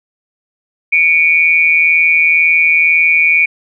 sine tone pair together, 2250 / 2412 Hz, C#7 / D7, +25 / +46 cents, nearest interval minor second, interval 121 cents, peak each -10 dBFS, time 0.92-3.46 s, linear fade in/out 10 ms, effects none

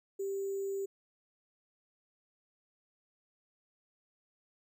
sine tone with sample-and-hold, 392 Hz, G4, in tune, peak -33 dBFS, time 0.19-0.86 s, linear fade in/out 10 ms, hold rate 7350 Hz, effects none

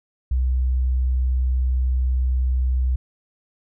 sine tone, 63.5 Hz, B1, 49 cents sharp, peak -17 dBFS, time 0.31-2.96 s, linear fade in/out 5 ms, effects none

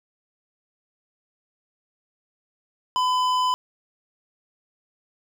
triangle tone with hard clipping, 1007 Hz, B5, 33 cents sharp, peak -21 dBFS, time 2.96-3.54 s, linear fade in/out 0 ms, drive 15 dB, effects none

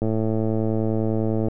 click train, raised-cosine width 2 ms, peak -11 dBFS, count 162, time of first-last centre 0.02-1.484 s, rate 110 Hz, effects none

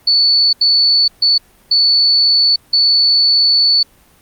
sine tone bursts at uneven times, 4462 Hz, C#8, 11 cents sharp, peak -8 dBFS, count 5, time 0.07-0.53 / 0.61-1.08 / 1.22-1.38 / 1.71-2.56 / 2.73-3.83 s, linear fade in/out 5 ms, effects pink hiss -49 dBFS RMS until 4.21 s + Opus 32 kbps

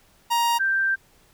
45% pulse / sine tone pair in turn, 939 / 1571.6 Hz, A#5 / G6, +12 / +4 cents, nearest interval major sixth, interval 892 cents, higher second, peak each -19 dBFS, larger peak neither, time 0.3-0.59 / 0.59-0.96 s, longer second, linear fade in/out 20 ms, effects pink hiss -58 dBFS RMS until 1.33 s

